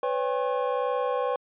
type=tone cluster; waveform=triangle; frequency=502 / 564 / 802 / 1083 Hz; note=B4 / C#5 / G5 / C#6; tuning=+28 / +30 / +39 / -41 cents; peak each=-25 / -29 / -31 / -30 dBFS; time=0.03-1.36 s; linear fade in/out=2 ms; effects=resampled to 8000 Hz